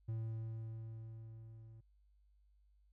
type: tone with level ramp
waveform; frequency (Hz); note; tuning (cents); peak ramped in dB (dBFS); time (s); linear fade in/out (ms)
triangle; 112.1; A2; +33; -35 to -52; 0.08-1.81; 10
effects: added 50 Hz sine -67 dBFS peak until 2.92 s